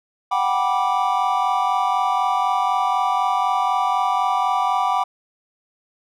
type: chord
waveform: triangle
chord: G major seventh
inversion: third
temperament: equal with one note detuned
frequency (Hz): 740 / 784 / 978.7 / 1174.7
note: F#5 / G5 / B5 / D6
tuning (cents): 0 / 0 / -16 / 0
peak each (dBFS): -21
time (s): 0.31-5.04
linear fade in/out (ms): 10
effects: none